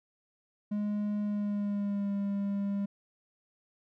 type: tone with pitch glide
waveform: triangle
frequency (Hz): 207.7 to 200.2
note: G#3 to G3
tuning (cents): 0 to +37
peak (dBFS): -27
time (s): 0.71-2.86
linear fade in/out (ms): 10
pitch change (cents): -63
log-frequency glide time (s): 1.22-2.13
effects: none